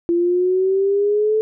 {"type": "exponential sweep", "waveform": "sine", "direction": "up", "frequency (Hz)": [339.9, 438], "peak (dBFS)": -14, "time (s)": [0.09, 1.41], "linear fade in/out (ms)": 0, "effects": []}